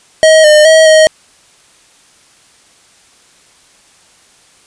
square tone with pitch steps, 633 / 606 / 638 / 628 Hz, D#5 / D#5 / D#5 / D#5, +30 / -46 / +43 / +16 cents, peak -3 dBFS, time 0.23-1.07 s, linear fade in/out 0 ms, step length 210 ms, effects white hiss -46 dBFS RMS until 4.66 s + resampled to 22050 Hz

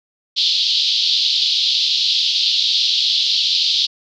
white band-pass noise, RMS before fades -17 dBFS, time 0.36-3.87 s, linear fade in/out 20 ms, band 3200 to 4600 Hz, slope 48 dB/octave, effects none

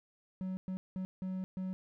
triangle tone bursts at uneven times, 186.9 Hz, F#3, 18 cents sharp, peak -33 dBFS, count 5, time 0.41-0.57 / 0.68-0.77 / 0.96-1.05 / 1.22-1.44 / 1.57-1.73 s, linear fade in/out 0 ms, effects none

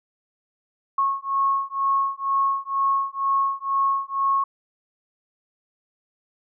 sine beating tone pair, 1094 / 1096.1 Hz, C#6 / C#6, -23 / -20 cents, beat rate 2.1 Hz, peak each -23 dBFS, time 0.98-4.44 s, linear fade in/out 5 ms, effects none

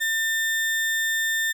35% pulse tone, 1800 Hz, A6, 39 cents sharp, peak -20 dBFS, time 0-1.53 s, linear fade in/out 20 ms, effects none

